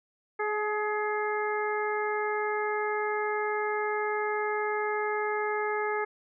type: harmonic tone with a mistuned harmonic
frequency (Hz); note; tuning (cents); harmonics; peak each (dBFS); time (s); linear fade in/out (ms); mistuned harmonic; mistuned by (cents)
420.9; G#4; +23; 1 / 2 / 3 / 4 / 5; -30 / -33 / -35 / -36 / -37; 0.39-6.05; 10; 2; +22
effects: none